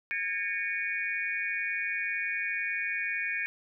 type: tone cluster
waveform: sine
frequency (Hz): 1638 / 1809 / 2241 / 2446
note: G#6 / A6 / C#7 / D#7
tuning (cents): -24 / +48 / +18 / -30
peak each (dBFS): -36 / -36 / -34 / -34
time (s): 0.11-3.46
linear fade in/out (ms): 0
effects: none